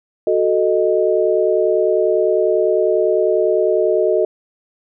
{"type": "chord", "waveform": "sine", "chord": "D# diminished", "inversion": "first", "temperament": "equal", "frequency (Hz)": [370, 440, 622.3], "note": ["F#4", "A4", "D#5"], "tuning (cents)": [0, 0, 0], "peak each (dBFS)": -17, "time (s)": [0.27, 4.25], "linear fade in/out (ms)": 2, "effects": []}